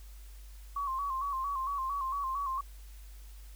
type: tone with vibrato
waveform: sine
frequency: 1092 Hz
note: C#6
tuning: 26 cents flat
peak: -31 dBFS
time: 0.76-2.61 s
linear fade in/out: 5 ms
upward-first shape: square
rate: 4.4 Hz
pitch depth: 61 cents each way
effects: added 50 Hz sine -46 dBFS peak until 3.55 s + white hiss -60 dBFS RMS until 3.55 s